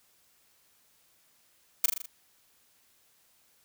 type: noise with echo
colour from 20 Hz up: blue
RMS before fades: -21 dBFS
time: 1.84-1.86 s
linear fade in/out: 5 ms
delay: 40 ms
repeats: 5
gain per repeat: -4 dB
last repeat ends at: 2.06 s
effects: white hiss -66 dBFS RMS until 3.64 s